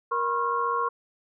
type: tone cluster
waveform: sine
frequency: 470.6 / 989 / 1084 / 1384 Hz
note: A#4 / B5 / C#6 / F6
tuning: +16 / +2 / -39 / -16 cents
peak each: -31 / -33 / -25 / -33 dBFS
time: 0.11-0.89 s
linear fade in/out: 10 ms
effects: none